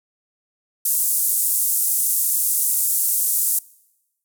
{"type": "band-pass noise", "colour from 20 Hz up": "pink", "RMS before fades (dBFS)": -20, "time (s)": [0.85, 3.59], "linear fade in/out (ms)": 5, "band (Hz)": [8800, 16000], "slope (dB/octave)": 24, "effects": ["noise-tail reverb RT60 1.0 s tail -24 dB re dry"]}